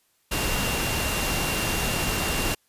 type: tone in noise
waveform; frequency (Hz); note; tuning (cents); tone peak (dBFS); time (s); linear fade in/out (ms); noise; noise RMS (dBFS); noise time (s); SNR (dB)
sine; 2768; F7; -16; -32; 0.31-2.55; 10; pink; -26; 0.31-2.55; -9
effects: white hiss -67 dBFS RMS until 2.68 s + resampled to 32000 Hz